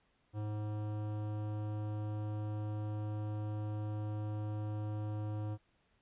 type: tone with hard clipping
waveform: sine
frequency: 105.8 Hz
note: G#2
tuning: 33 cents sharp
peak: -38 dBFS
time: 0.33-5.58 s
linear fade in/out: 50 ms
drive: 16 dB
effects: pink hiss -74 dBFS RMS until 6.01 s + resampled to 8000 Hz